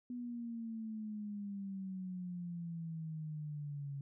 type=exponential sweep; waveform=sine; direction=down; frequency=246.9 to 138.59 Hz; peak=-40 dBFS; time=0.1-4.01 s; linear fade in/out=2 ms; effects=none